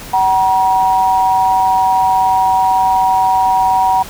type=tone pair together; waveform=sine; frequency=756 / 954.2 Hz; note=F#5 / A#5; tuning=+37 / +40 cents; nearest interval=major third; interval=403 cents; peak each=-12 dBFS; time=0.13-4.03 s; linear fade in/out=10 ms; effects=pink hiss -31 dBFS RMS until 4.09 s